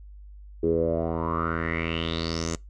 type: tone with low-pass filter sweep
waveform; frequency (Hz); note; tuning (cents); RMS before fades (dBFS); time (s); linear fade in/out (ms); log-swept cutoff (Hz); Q
10% pulse; 82.41; E2; 0; -27; 0.63-2.56; 5; 380 to 7100; 6.6
effects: noise-tail reverb RT60 0.2 s tail -24 dB re dry + added 50 Hz sine -42 dBFS peak until 2.69 s